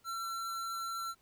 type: tone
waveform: square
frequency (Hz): 1352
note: E6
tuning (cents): +43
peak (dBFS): -37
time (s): 0.04-1.15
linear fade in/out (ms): 50
effects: pink hiss -70 dBFS RMS until 1.21 s